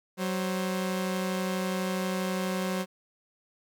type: tone pair together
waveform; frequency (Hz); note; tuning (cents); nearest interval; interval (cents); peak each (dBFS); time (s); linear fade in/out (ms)
sawtooth; 187.7 / 530.9; F#3 / C5; +25 / +25; octave + tritone; 1800; -25 / -31; 0.17-2.86; 50
effects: none